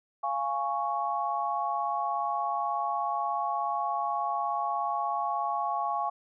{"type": "chord", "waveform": "sine", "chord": "Db major", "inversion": "first", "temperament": "equal with one note detuned", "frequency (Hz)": [694, 830.6, 1108.7], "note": ["F5", "Ab5", "Db6"], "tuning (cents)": [-11, 0, 0], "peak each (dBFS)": [-33, -31, -31], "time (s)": [0.23, 6.1], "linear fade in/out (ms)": 10, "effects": []}